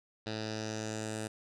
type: tone with low-pass filter sweep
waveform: 10% pulse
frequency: 109 Hz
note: A2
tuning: 16 cents flat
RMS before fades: -38 dBFS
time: 0.26-1.28 s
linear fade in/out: 10 ms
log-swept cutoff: 4300 to 9000 Hz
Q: 3.4
effects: none